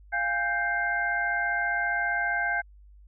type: tone cluster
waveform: sine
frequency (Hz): 698 / 813 / 1566 / 2106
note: F5 / G#5 / G6 / C7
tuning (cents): -1 / -37 / -2 / +11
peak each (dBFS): -32 / -34 / -26 / -34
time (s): 0.12-2.62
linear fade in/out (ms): 20
effects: added 50 Hz sine -49 dBFS peak until 3.07 s